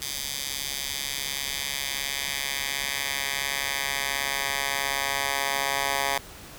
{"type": "tone with high-pass filter sweep", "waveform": "10% pulse", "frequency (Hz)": 138.59, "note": "C#3", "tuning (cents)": 0, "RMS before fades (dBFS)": -29, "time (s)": [0.02, 6.18], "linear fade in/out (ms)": 0, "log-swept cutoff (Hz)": [4100, 1000], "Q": 0.96, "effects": ["pink hiss -44 dBFS RMS until 6.58 s"]}